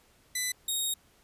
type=tone pair in turn; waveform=10% pulse; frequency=2000 / 3743 Hz; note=B6 / A#7; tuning=+21 / +6 cents; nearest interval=major seventh; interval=1085 cents; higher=second; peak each=-20 dBFS; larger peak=neither; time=0.35-0.52 / 0.68-0.94 s; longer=second; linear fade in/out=5 ms; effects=pink hiss -63 dBFS RMS until 1.23 s + resampled to 32000 Hz